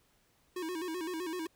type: tone with vibrato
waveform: square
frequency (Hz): 341.6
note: F4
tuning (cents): -38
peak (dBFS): -36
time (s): 0.56-1.47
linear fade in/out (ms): 5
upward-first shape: square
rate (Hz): 7.8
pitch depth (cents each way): 110
effects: pink hiss -70 dBFS RMS until 1.55 s

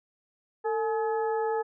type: harmonic tone with a mistuned harmonic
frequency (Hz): 425.7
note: G#4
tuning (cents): +43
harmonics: 1 / 2 / 3 / 4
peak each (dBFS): -27 / -30 / -41 / -42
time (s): 0.64-1.63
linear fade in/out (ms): 20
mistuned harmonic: 1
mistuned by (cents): +91
effects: none

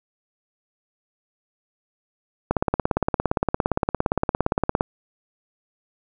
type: click train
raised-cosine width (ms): 1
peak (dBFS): -5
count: 41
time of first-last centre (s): 2.51-4.809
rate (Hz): 17.4
effects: none

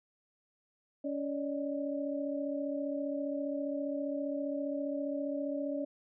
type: tone cluster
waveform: sine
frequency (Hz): 281.7 / 569 / 604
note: C#4 / C#5 / D5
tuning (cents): +28 / +45 / +48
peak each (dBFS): -35 / -38 / -39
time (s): 1.04-5.85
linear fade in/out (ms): 10
effects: none

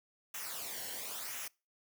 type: noise with flanger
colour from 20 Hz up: white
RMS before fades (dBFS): -42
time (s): 0.34-1.48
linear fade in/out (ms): 5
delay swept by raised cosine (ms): 0.22 to 0.83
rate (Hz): 0.96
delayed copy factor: -0.65
effects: noise-tail reverb RT60 0.3 s tail -25 dB re dry

